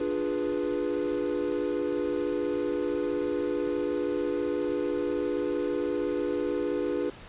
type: chord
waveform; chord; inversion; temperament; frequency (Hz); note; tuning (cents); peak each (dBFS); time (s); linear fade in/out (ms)
triangle; D diminished seventh; none; equal; 293.7 / 349.2 / 415.3 / 493.9; D4 / F4 / Ab4 / Cb5; 0 / 0 / 0 / 0; -30; 0-7.1; 5
effects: pink hiss -47 dBFS RMS until 7.28 s + resampled to 8000 Hz